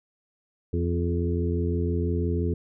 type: harmonic tone with a mistuned harmonic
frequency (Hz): 85.9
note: F2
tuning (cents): -28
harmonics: 1 / 2 / 3 / 4 / 5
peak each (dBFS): -25 / -31 / -32 / -32 / -32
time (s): 0.73-2.54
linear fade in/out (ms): 5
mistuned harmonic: 4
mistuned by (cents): +32
effects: none